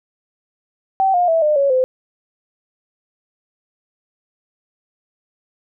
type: tone with pitch steps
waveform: sine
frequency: 770 / 710.2 / 655 / 604.1 / 557.2 / 513.9 Hz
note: G5 / F5 / E5 / D5 / C#5 / C5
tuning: -31 / +29 / -11 / +49 / +9 / -31 cents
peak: -12 dBFS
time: 1-1.84 s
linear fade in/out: 0 ms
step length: 140 ms
effects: none